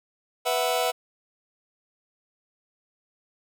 sawtooth chord, B suspended fourth, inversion none, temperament just, 493.9 / 658.5 / 740.8 Hz, B4 / E5 / F#5, 0 / -2 / +2 cents, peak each -23 dBFS, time 0.45-0.92 s, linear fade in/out 20 ms, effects none

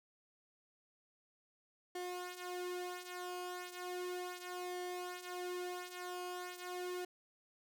sawtooth tone with flanger, 359.5 Hz, F#4, 50 cents flat, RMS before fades -44 dBFS, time 1.95-7.05 s, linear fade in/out 5 ms, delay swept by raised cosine 2 to 6.1 ms, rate 0.35 Hz, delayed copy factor -0.65, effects none

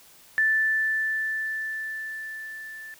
sine tone with level ramp, 1760 Hz, A6, in tune, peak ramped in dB -18 to -38 dBFS, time 0.38-2.94 s, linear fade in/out 0 ms, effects white hiss -53 dBFS RMS until 2.99 s

